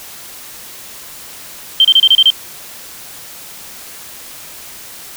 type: tone bursts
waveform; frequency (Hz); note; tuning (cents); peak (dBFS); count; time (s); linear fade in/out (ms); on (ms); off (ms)
sine; 3136; G7; 0; -4; 7; 1.8-2.303; 2; 47; 29
effects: white hiss -33 dBFS RMS until 5.16 s